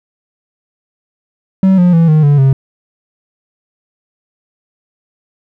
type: tone with pitch steps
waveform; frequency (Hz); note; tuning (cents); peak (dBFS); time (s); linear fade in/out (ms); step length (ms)
triangle; 190.5 / 177.74 / 165.84 / 154.73 / 144.37 / 134.7; G3 / F3 / E3 / D#3 / D3 / C#3; -49 / +31 / +11 / -9 / -29 / -49; -3; 1.63-2.53; 2; 150
effects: none